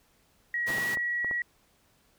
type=tone with pitch glide; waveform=sine; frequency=1907 to 1921.4 Hz; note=A#6 to B6; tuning=+39 to -48 cents; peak=-27 dBFS; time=0.54-1.42 s; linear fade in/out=2 ms; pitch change=+13 cents; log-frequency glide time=0.75-0.82 s
type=high-pass noise; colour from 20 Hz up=pink; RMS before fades=-38 dBFS; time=0.66-0.96 s; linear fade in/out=20 ms; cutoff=110 Hz; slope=24 dB/octave
type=clicks; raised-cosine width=1 ms; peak=-25 dBFS; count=5; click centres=0.703 / 0.782 / 0.972 / 1.246 / 1.312 s
effects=pink hiss -66 dBFS RMS until 2.18 s